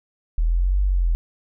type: linear two-way sweep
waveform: sine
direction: up then down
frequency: 39.41 to 49 to 40.3 Hz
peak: -16 dBFS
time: 0.38-1.15 s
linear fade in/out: 0 ms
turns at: 0.82 s
effects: none